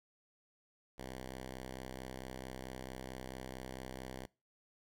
5% pulse tone with vibrato, 64.5 Hz, C2, 24 cents flat, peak -33 dBFS, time 0.98-4.26 s, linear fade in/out 5 ms, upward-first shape sine, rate 17 Hz, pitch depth 9 cents each way, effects noise-tail reverb RT60 0.3 s tail -24 dB re dry

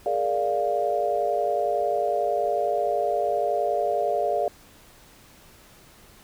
sine chord, Bb dominant seventh, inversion third, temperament equal, 415.3 / 466.2 / 587.3 / 698.5 Hz, Ab4 / Bb4 / D5 / F5, 0 / 0 / 0 / 0 cents, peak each -29 / -30 / -26 / -25 dBFS, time 0.06-4.48 s, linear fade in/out 2 ms, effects pink hiss -52 dBFS RMS until 6.23 s

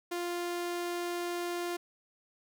sawtooth tone, 349.2 Hz, F4, in tune, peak -29 dBFS, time 0.11-1.77 s, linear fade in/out 10 ms, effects none

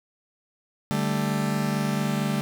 40% pulse chord, D suspended fourth, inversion none, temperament just, 146.83 / 195.78 / 220.2 Hz, D3 / G3 / A3, 0 / -2 / +2 cents, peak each -27 dBFS, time 0.91-2.41 s, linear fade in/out 0 ms, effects none

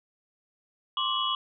sine tone cluster, 1056 / 1165 / 2954 / 3327 Hz, C6 / D6 / F#7 / G#7, +16 / -14 / -3 / +2 cents, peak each -31 dBFS, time 0.97-1.35 s, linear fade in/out 2 ms, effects none

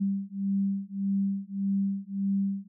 sine beating tone pair, 195.9 / 197.6 Hz, G3 / G3, -1 / +14 cents, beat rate 1.7 Hz, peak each -29 dBFS, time 0-2.68 s, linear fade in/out 20 ms, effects none

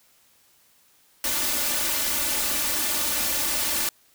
white noise with comb filter, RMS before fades -25 dBFS, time 1.24-3.89 s, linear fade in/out 2 ms, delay 3.4 ms, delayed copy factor +0.75, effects white hiss -60 dBFS RMS until 4.14 s

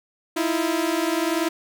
sawtooth tone pair together, 318.8 / 339.5 Hz, D#4 / F4, +42 / -49 cents, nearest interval minor second, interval 109 cents, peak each -20 dBFS, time 0.36-1.49 s, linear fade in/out 10 ms, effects none

